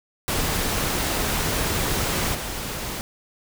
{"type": "noise with level steps", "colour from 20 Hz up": "pink", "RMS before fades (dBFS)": [-24, -30], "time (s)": [0.28, 3.01], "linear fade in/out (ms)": 0, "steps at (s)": 2.34, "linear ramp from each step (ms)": 10, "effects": []}